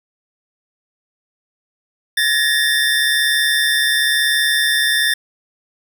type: tone cluster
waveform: square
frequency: 1709 / 1850 / 3575 Hz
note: G#6 / A#6 / A7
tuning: +49 / -14 / +27 cents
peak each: -19 dBFS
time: 2.17-5.14 s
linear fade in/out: 5 ms
effects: none